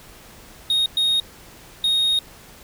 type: tone bursts at uneven times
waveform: triangle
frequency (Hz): 3729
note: A#7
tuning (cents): 0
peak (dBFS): -15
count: 3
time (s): 0.7-0.86 / 0.97-1.2 / 1.84-2.19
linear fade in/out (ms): 2
effects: pink hiss -45 dBFS RMS until 2.63 s